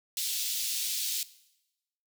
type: high-pass noise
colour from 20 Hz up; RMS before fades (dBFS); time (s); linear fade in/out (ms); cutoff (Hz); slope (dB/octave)
pink; -32; 0.17-1.23; 2; 3300; 24
effects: noise-tail reverb RT60 0.9 s tail -18 dB re dry